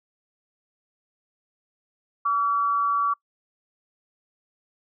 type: tone pair together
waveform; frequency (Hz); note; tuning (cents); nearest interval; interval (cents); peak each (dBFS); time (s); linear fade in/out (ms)
sine; 1145 / 1360.3; D6 / F6; -44 / -46; minor third; 298; -20 / -30; 2.25-3.14; 10
effects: noise-tail reverb RT60 0.1 s tail -26 dB re dry